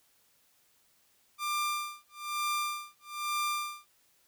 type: tone with tremolo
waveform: sawtooth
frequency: 1191 Hz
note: D6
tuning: 24 cents sharp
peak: -25 dBFS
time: 1.38-3.89 s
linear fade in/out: 50 ms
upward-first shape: sine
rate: 1.1 Hz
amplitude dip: 100%
effects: white hiss -68 dBFS RMS until 4.27 s